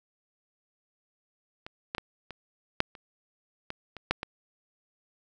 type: clicks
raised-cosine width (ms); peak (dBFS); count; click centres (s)
0.3; -24 / -15 / -15 / -24 / -6 / -30 / -19 / -25 / -8 / -17; 10; 1.665 / 1.949 / 1.982 / 2.307 / 2.804 / 2.952 / 3.704 / 3.967 / 4.11 / 4.231
effects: none